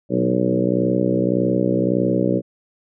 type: harmonic tone with a mistuned harmonic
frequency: 61.74 Hz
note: B1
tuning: in tune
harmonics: 2 / 3 / 4 / 5 / 6 / 7 / 8 / 9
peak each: -26 / -22 / -25 / -22 / -25 / -26 / -26 / -25 dBFS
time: 0.09-2.42 s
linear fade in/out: 50 ms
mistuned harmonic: 3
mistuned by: +30 cents
effects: none